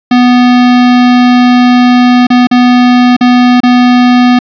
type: tone with dropouts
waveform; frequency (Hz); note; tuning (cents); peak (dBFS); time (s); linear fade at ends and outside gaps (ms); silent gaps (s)
square; 246.9; B3; 0; -3; 0.11-4.39; 5; 2.269-2.302 / 2.471-2.512 / 3.166-3.209 / 3.604-3.633
effects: resampled to 11025 Hz + 7-bit